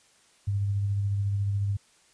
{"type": "tone with tremolo", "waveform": "sine", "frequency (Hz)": 100.3, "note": "G2", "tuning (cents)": 40, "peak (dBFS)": -23, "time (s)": [0.47, 1.77], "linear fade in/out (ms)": 10, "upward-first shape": "sine", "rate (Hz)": 14, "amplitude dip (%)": 25, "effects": ["white hiss -61 dBFS RMS until 2.13 s", "resampled to 22050 Hz"]}